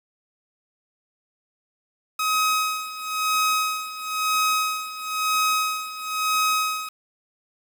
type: tone with tremolo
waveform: sawtooth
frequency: 1267 Hz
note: D#6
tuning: 31 cents sharp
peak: -15 dBFS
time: 2.19-6.89 s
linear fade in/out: 5 ms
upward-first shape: sine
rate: 1 Hz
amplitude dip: 80%
effects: 7-bit